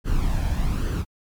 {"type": "noise with flanger", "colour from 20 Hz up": "brown", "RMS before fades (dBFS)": -22, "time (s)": [0.04, 1.05], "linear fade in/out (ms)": 50, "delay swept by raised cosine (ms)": [0.65, 1.25], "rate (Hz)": 1.2, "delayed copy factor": 0.55, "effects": ["MP3 96 kbps"]}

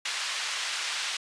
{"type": "band-pass noise", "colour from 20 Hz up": "white", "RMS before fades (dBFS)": -32, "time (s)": [0.05, 1.17], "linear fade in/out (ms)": 5, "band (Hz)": [1200, 4500], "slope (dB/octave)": 12, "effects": ["resampled to 22050 Hz"]}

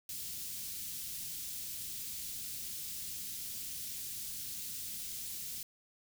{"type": "band-stop noise", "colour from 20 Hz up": "white", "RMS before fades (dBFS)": -42, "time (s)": [0.09, 5.63], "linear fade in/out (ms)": 2, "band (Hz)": [200, 3700], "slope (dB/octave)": 12, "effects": []}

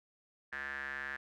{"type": "tone with band-pass filter", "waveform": "square", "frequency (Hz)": 69.3, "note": "C#2", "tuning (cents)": 0, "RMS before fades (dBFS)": -41, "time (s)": [0.52, 1.17], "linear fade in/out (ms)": 10, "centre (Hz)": 1700, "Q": 9.4, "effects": []}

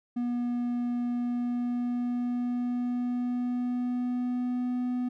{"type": "tone with pitch glide", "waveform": "triangle", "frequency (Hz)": [242.1, 248.2], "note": ["B3", "B3"], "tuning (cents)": [-34, 9], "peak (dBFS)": -25, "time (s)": [0.16, 5.09], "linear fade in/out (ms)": 10, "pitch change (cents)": 43, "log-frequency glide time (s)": [1.12, 4.8], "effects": []}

